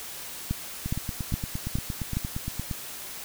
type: two click trains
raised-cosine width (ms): 5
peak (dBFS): -14 / -18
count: 5 / 17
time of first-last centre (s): 0.51-2.17 / 0.86-2.712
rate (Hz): 2.41 / 8.64
effects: white hiss -39 dBFS RMS until 3.24 s